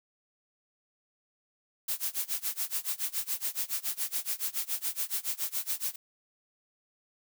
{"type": "noise with tremolo", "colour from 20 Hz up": "blue", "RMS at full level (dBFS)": -30, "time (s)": [1.88, 5.96], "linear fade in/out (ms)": 5, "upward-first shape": "sine", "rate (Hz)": 7.1, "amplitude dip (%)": 95, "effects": []}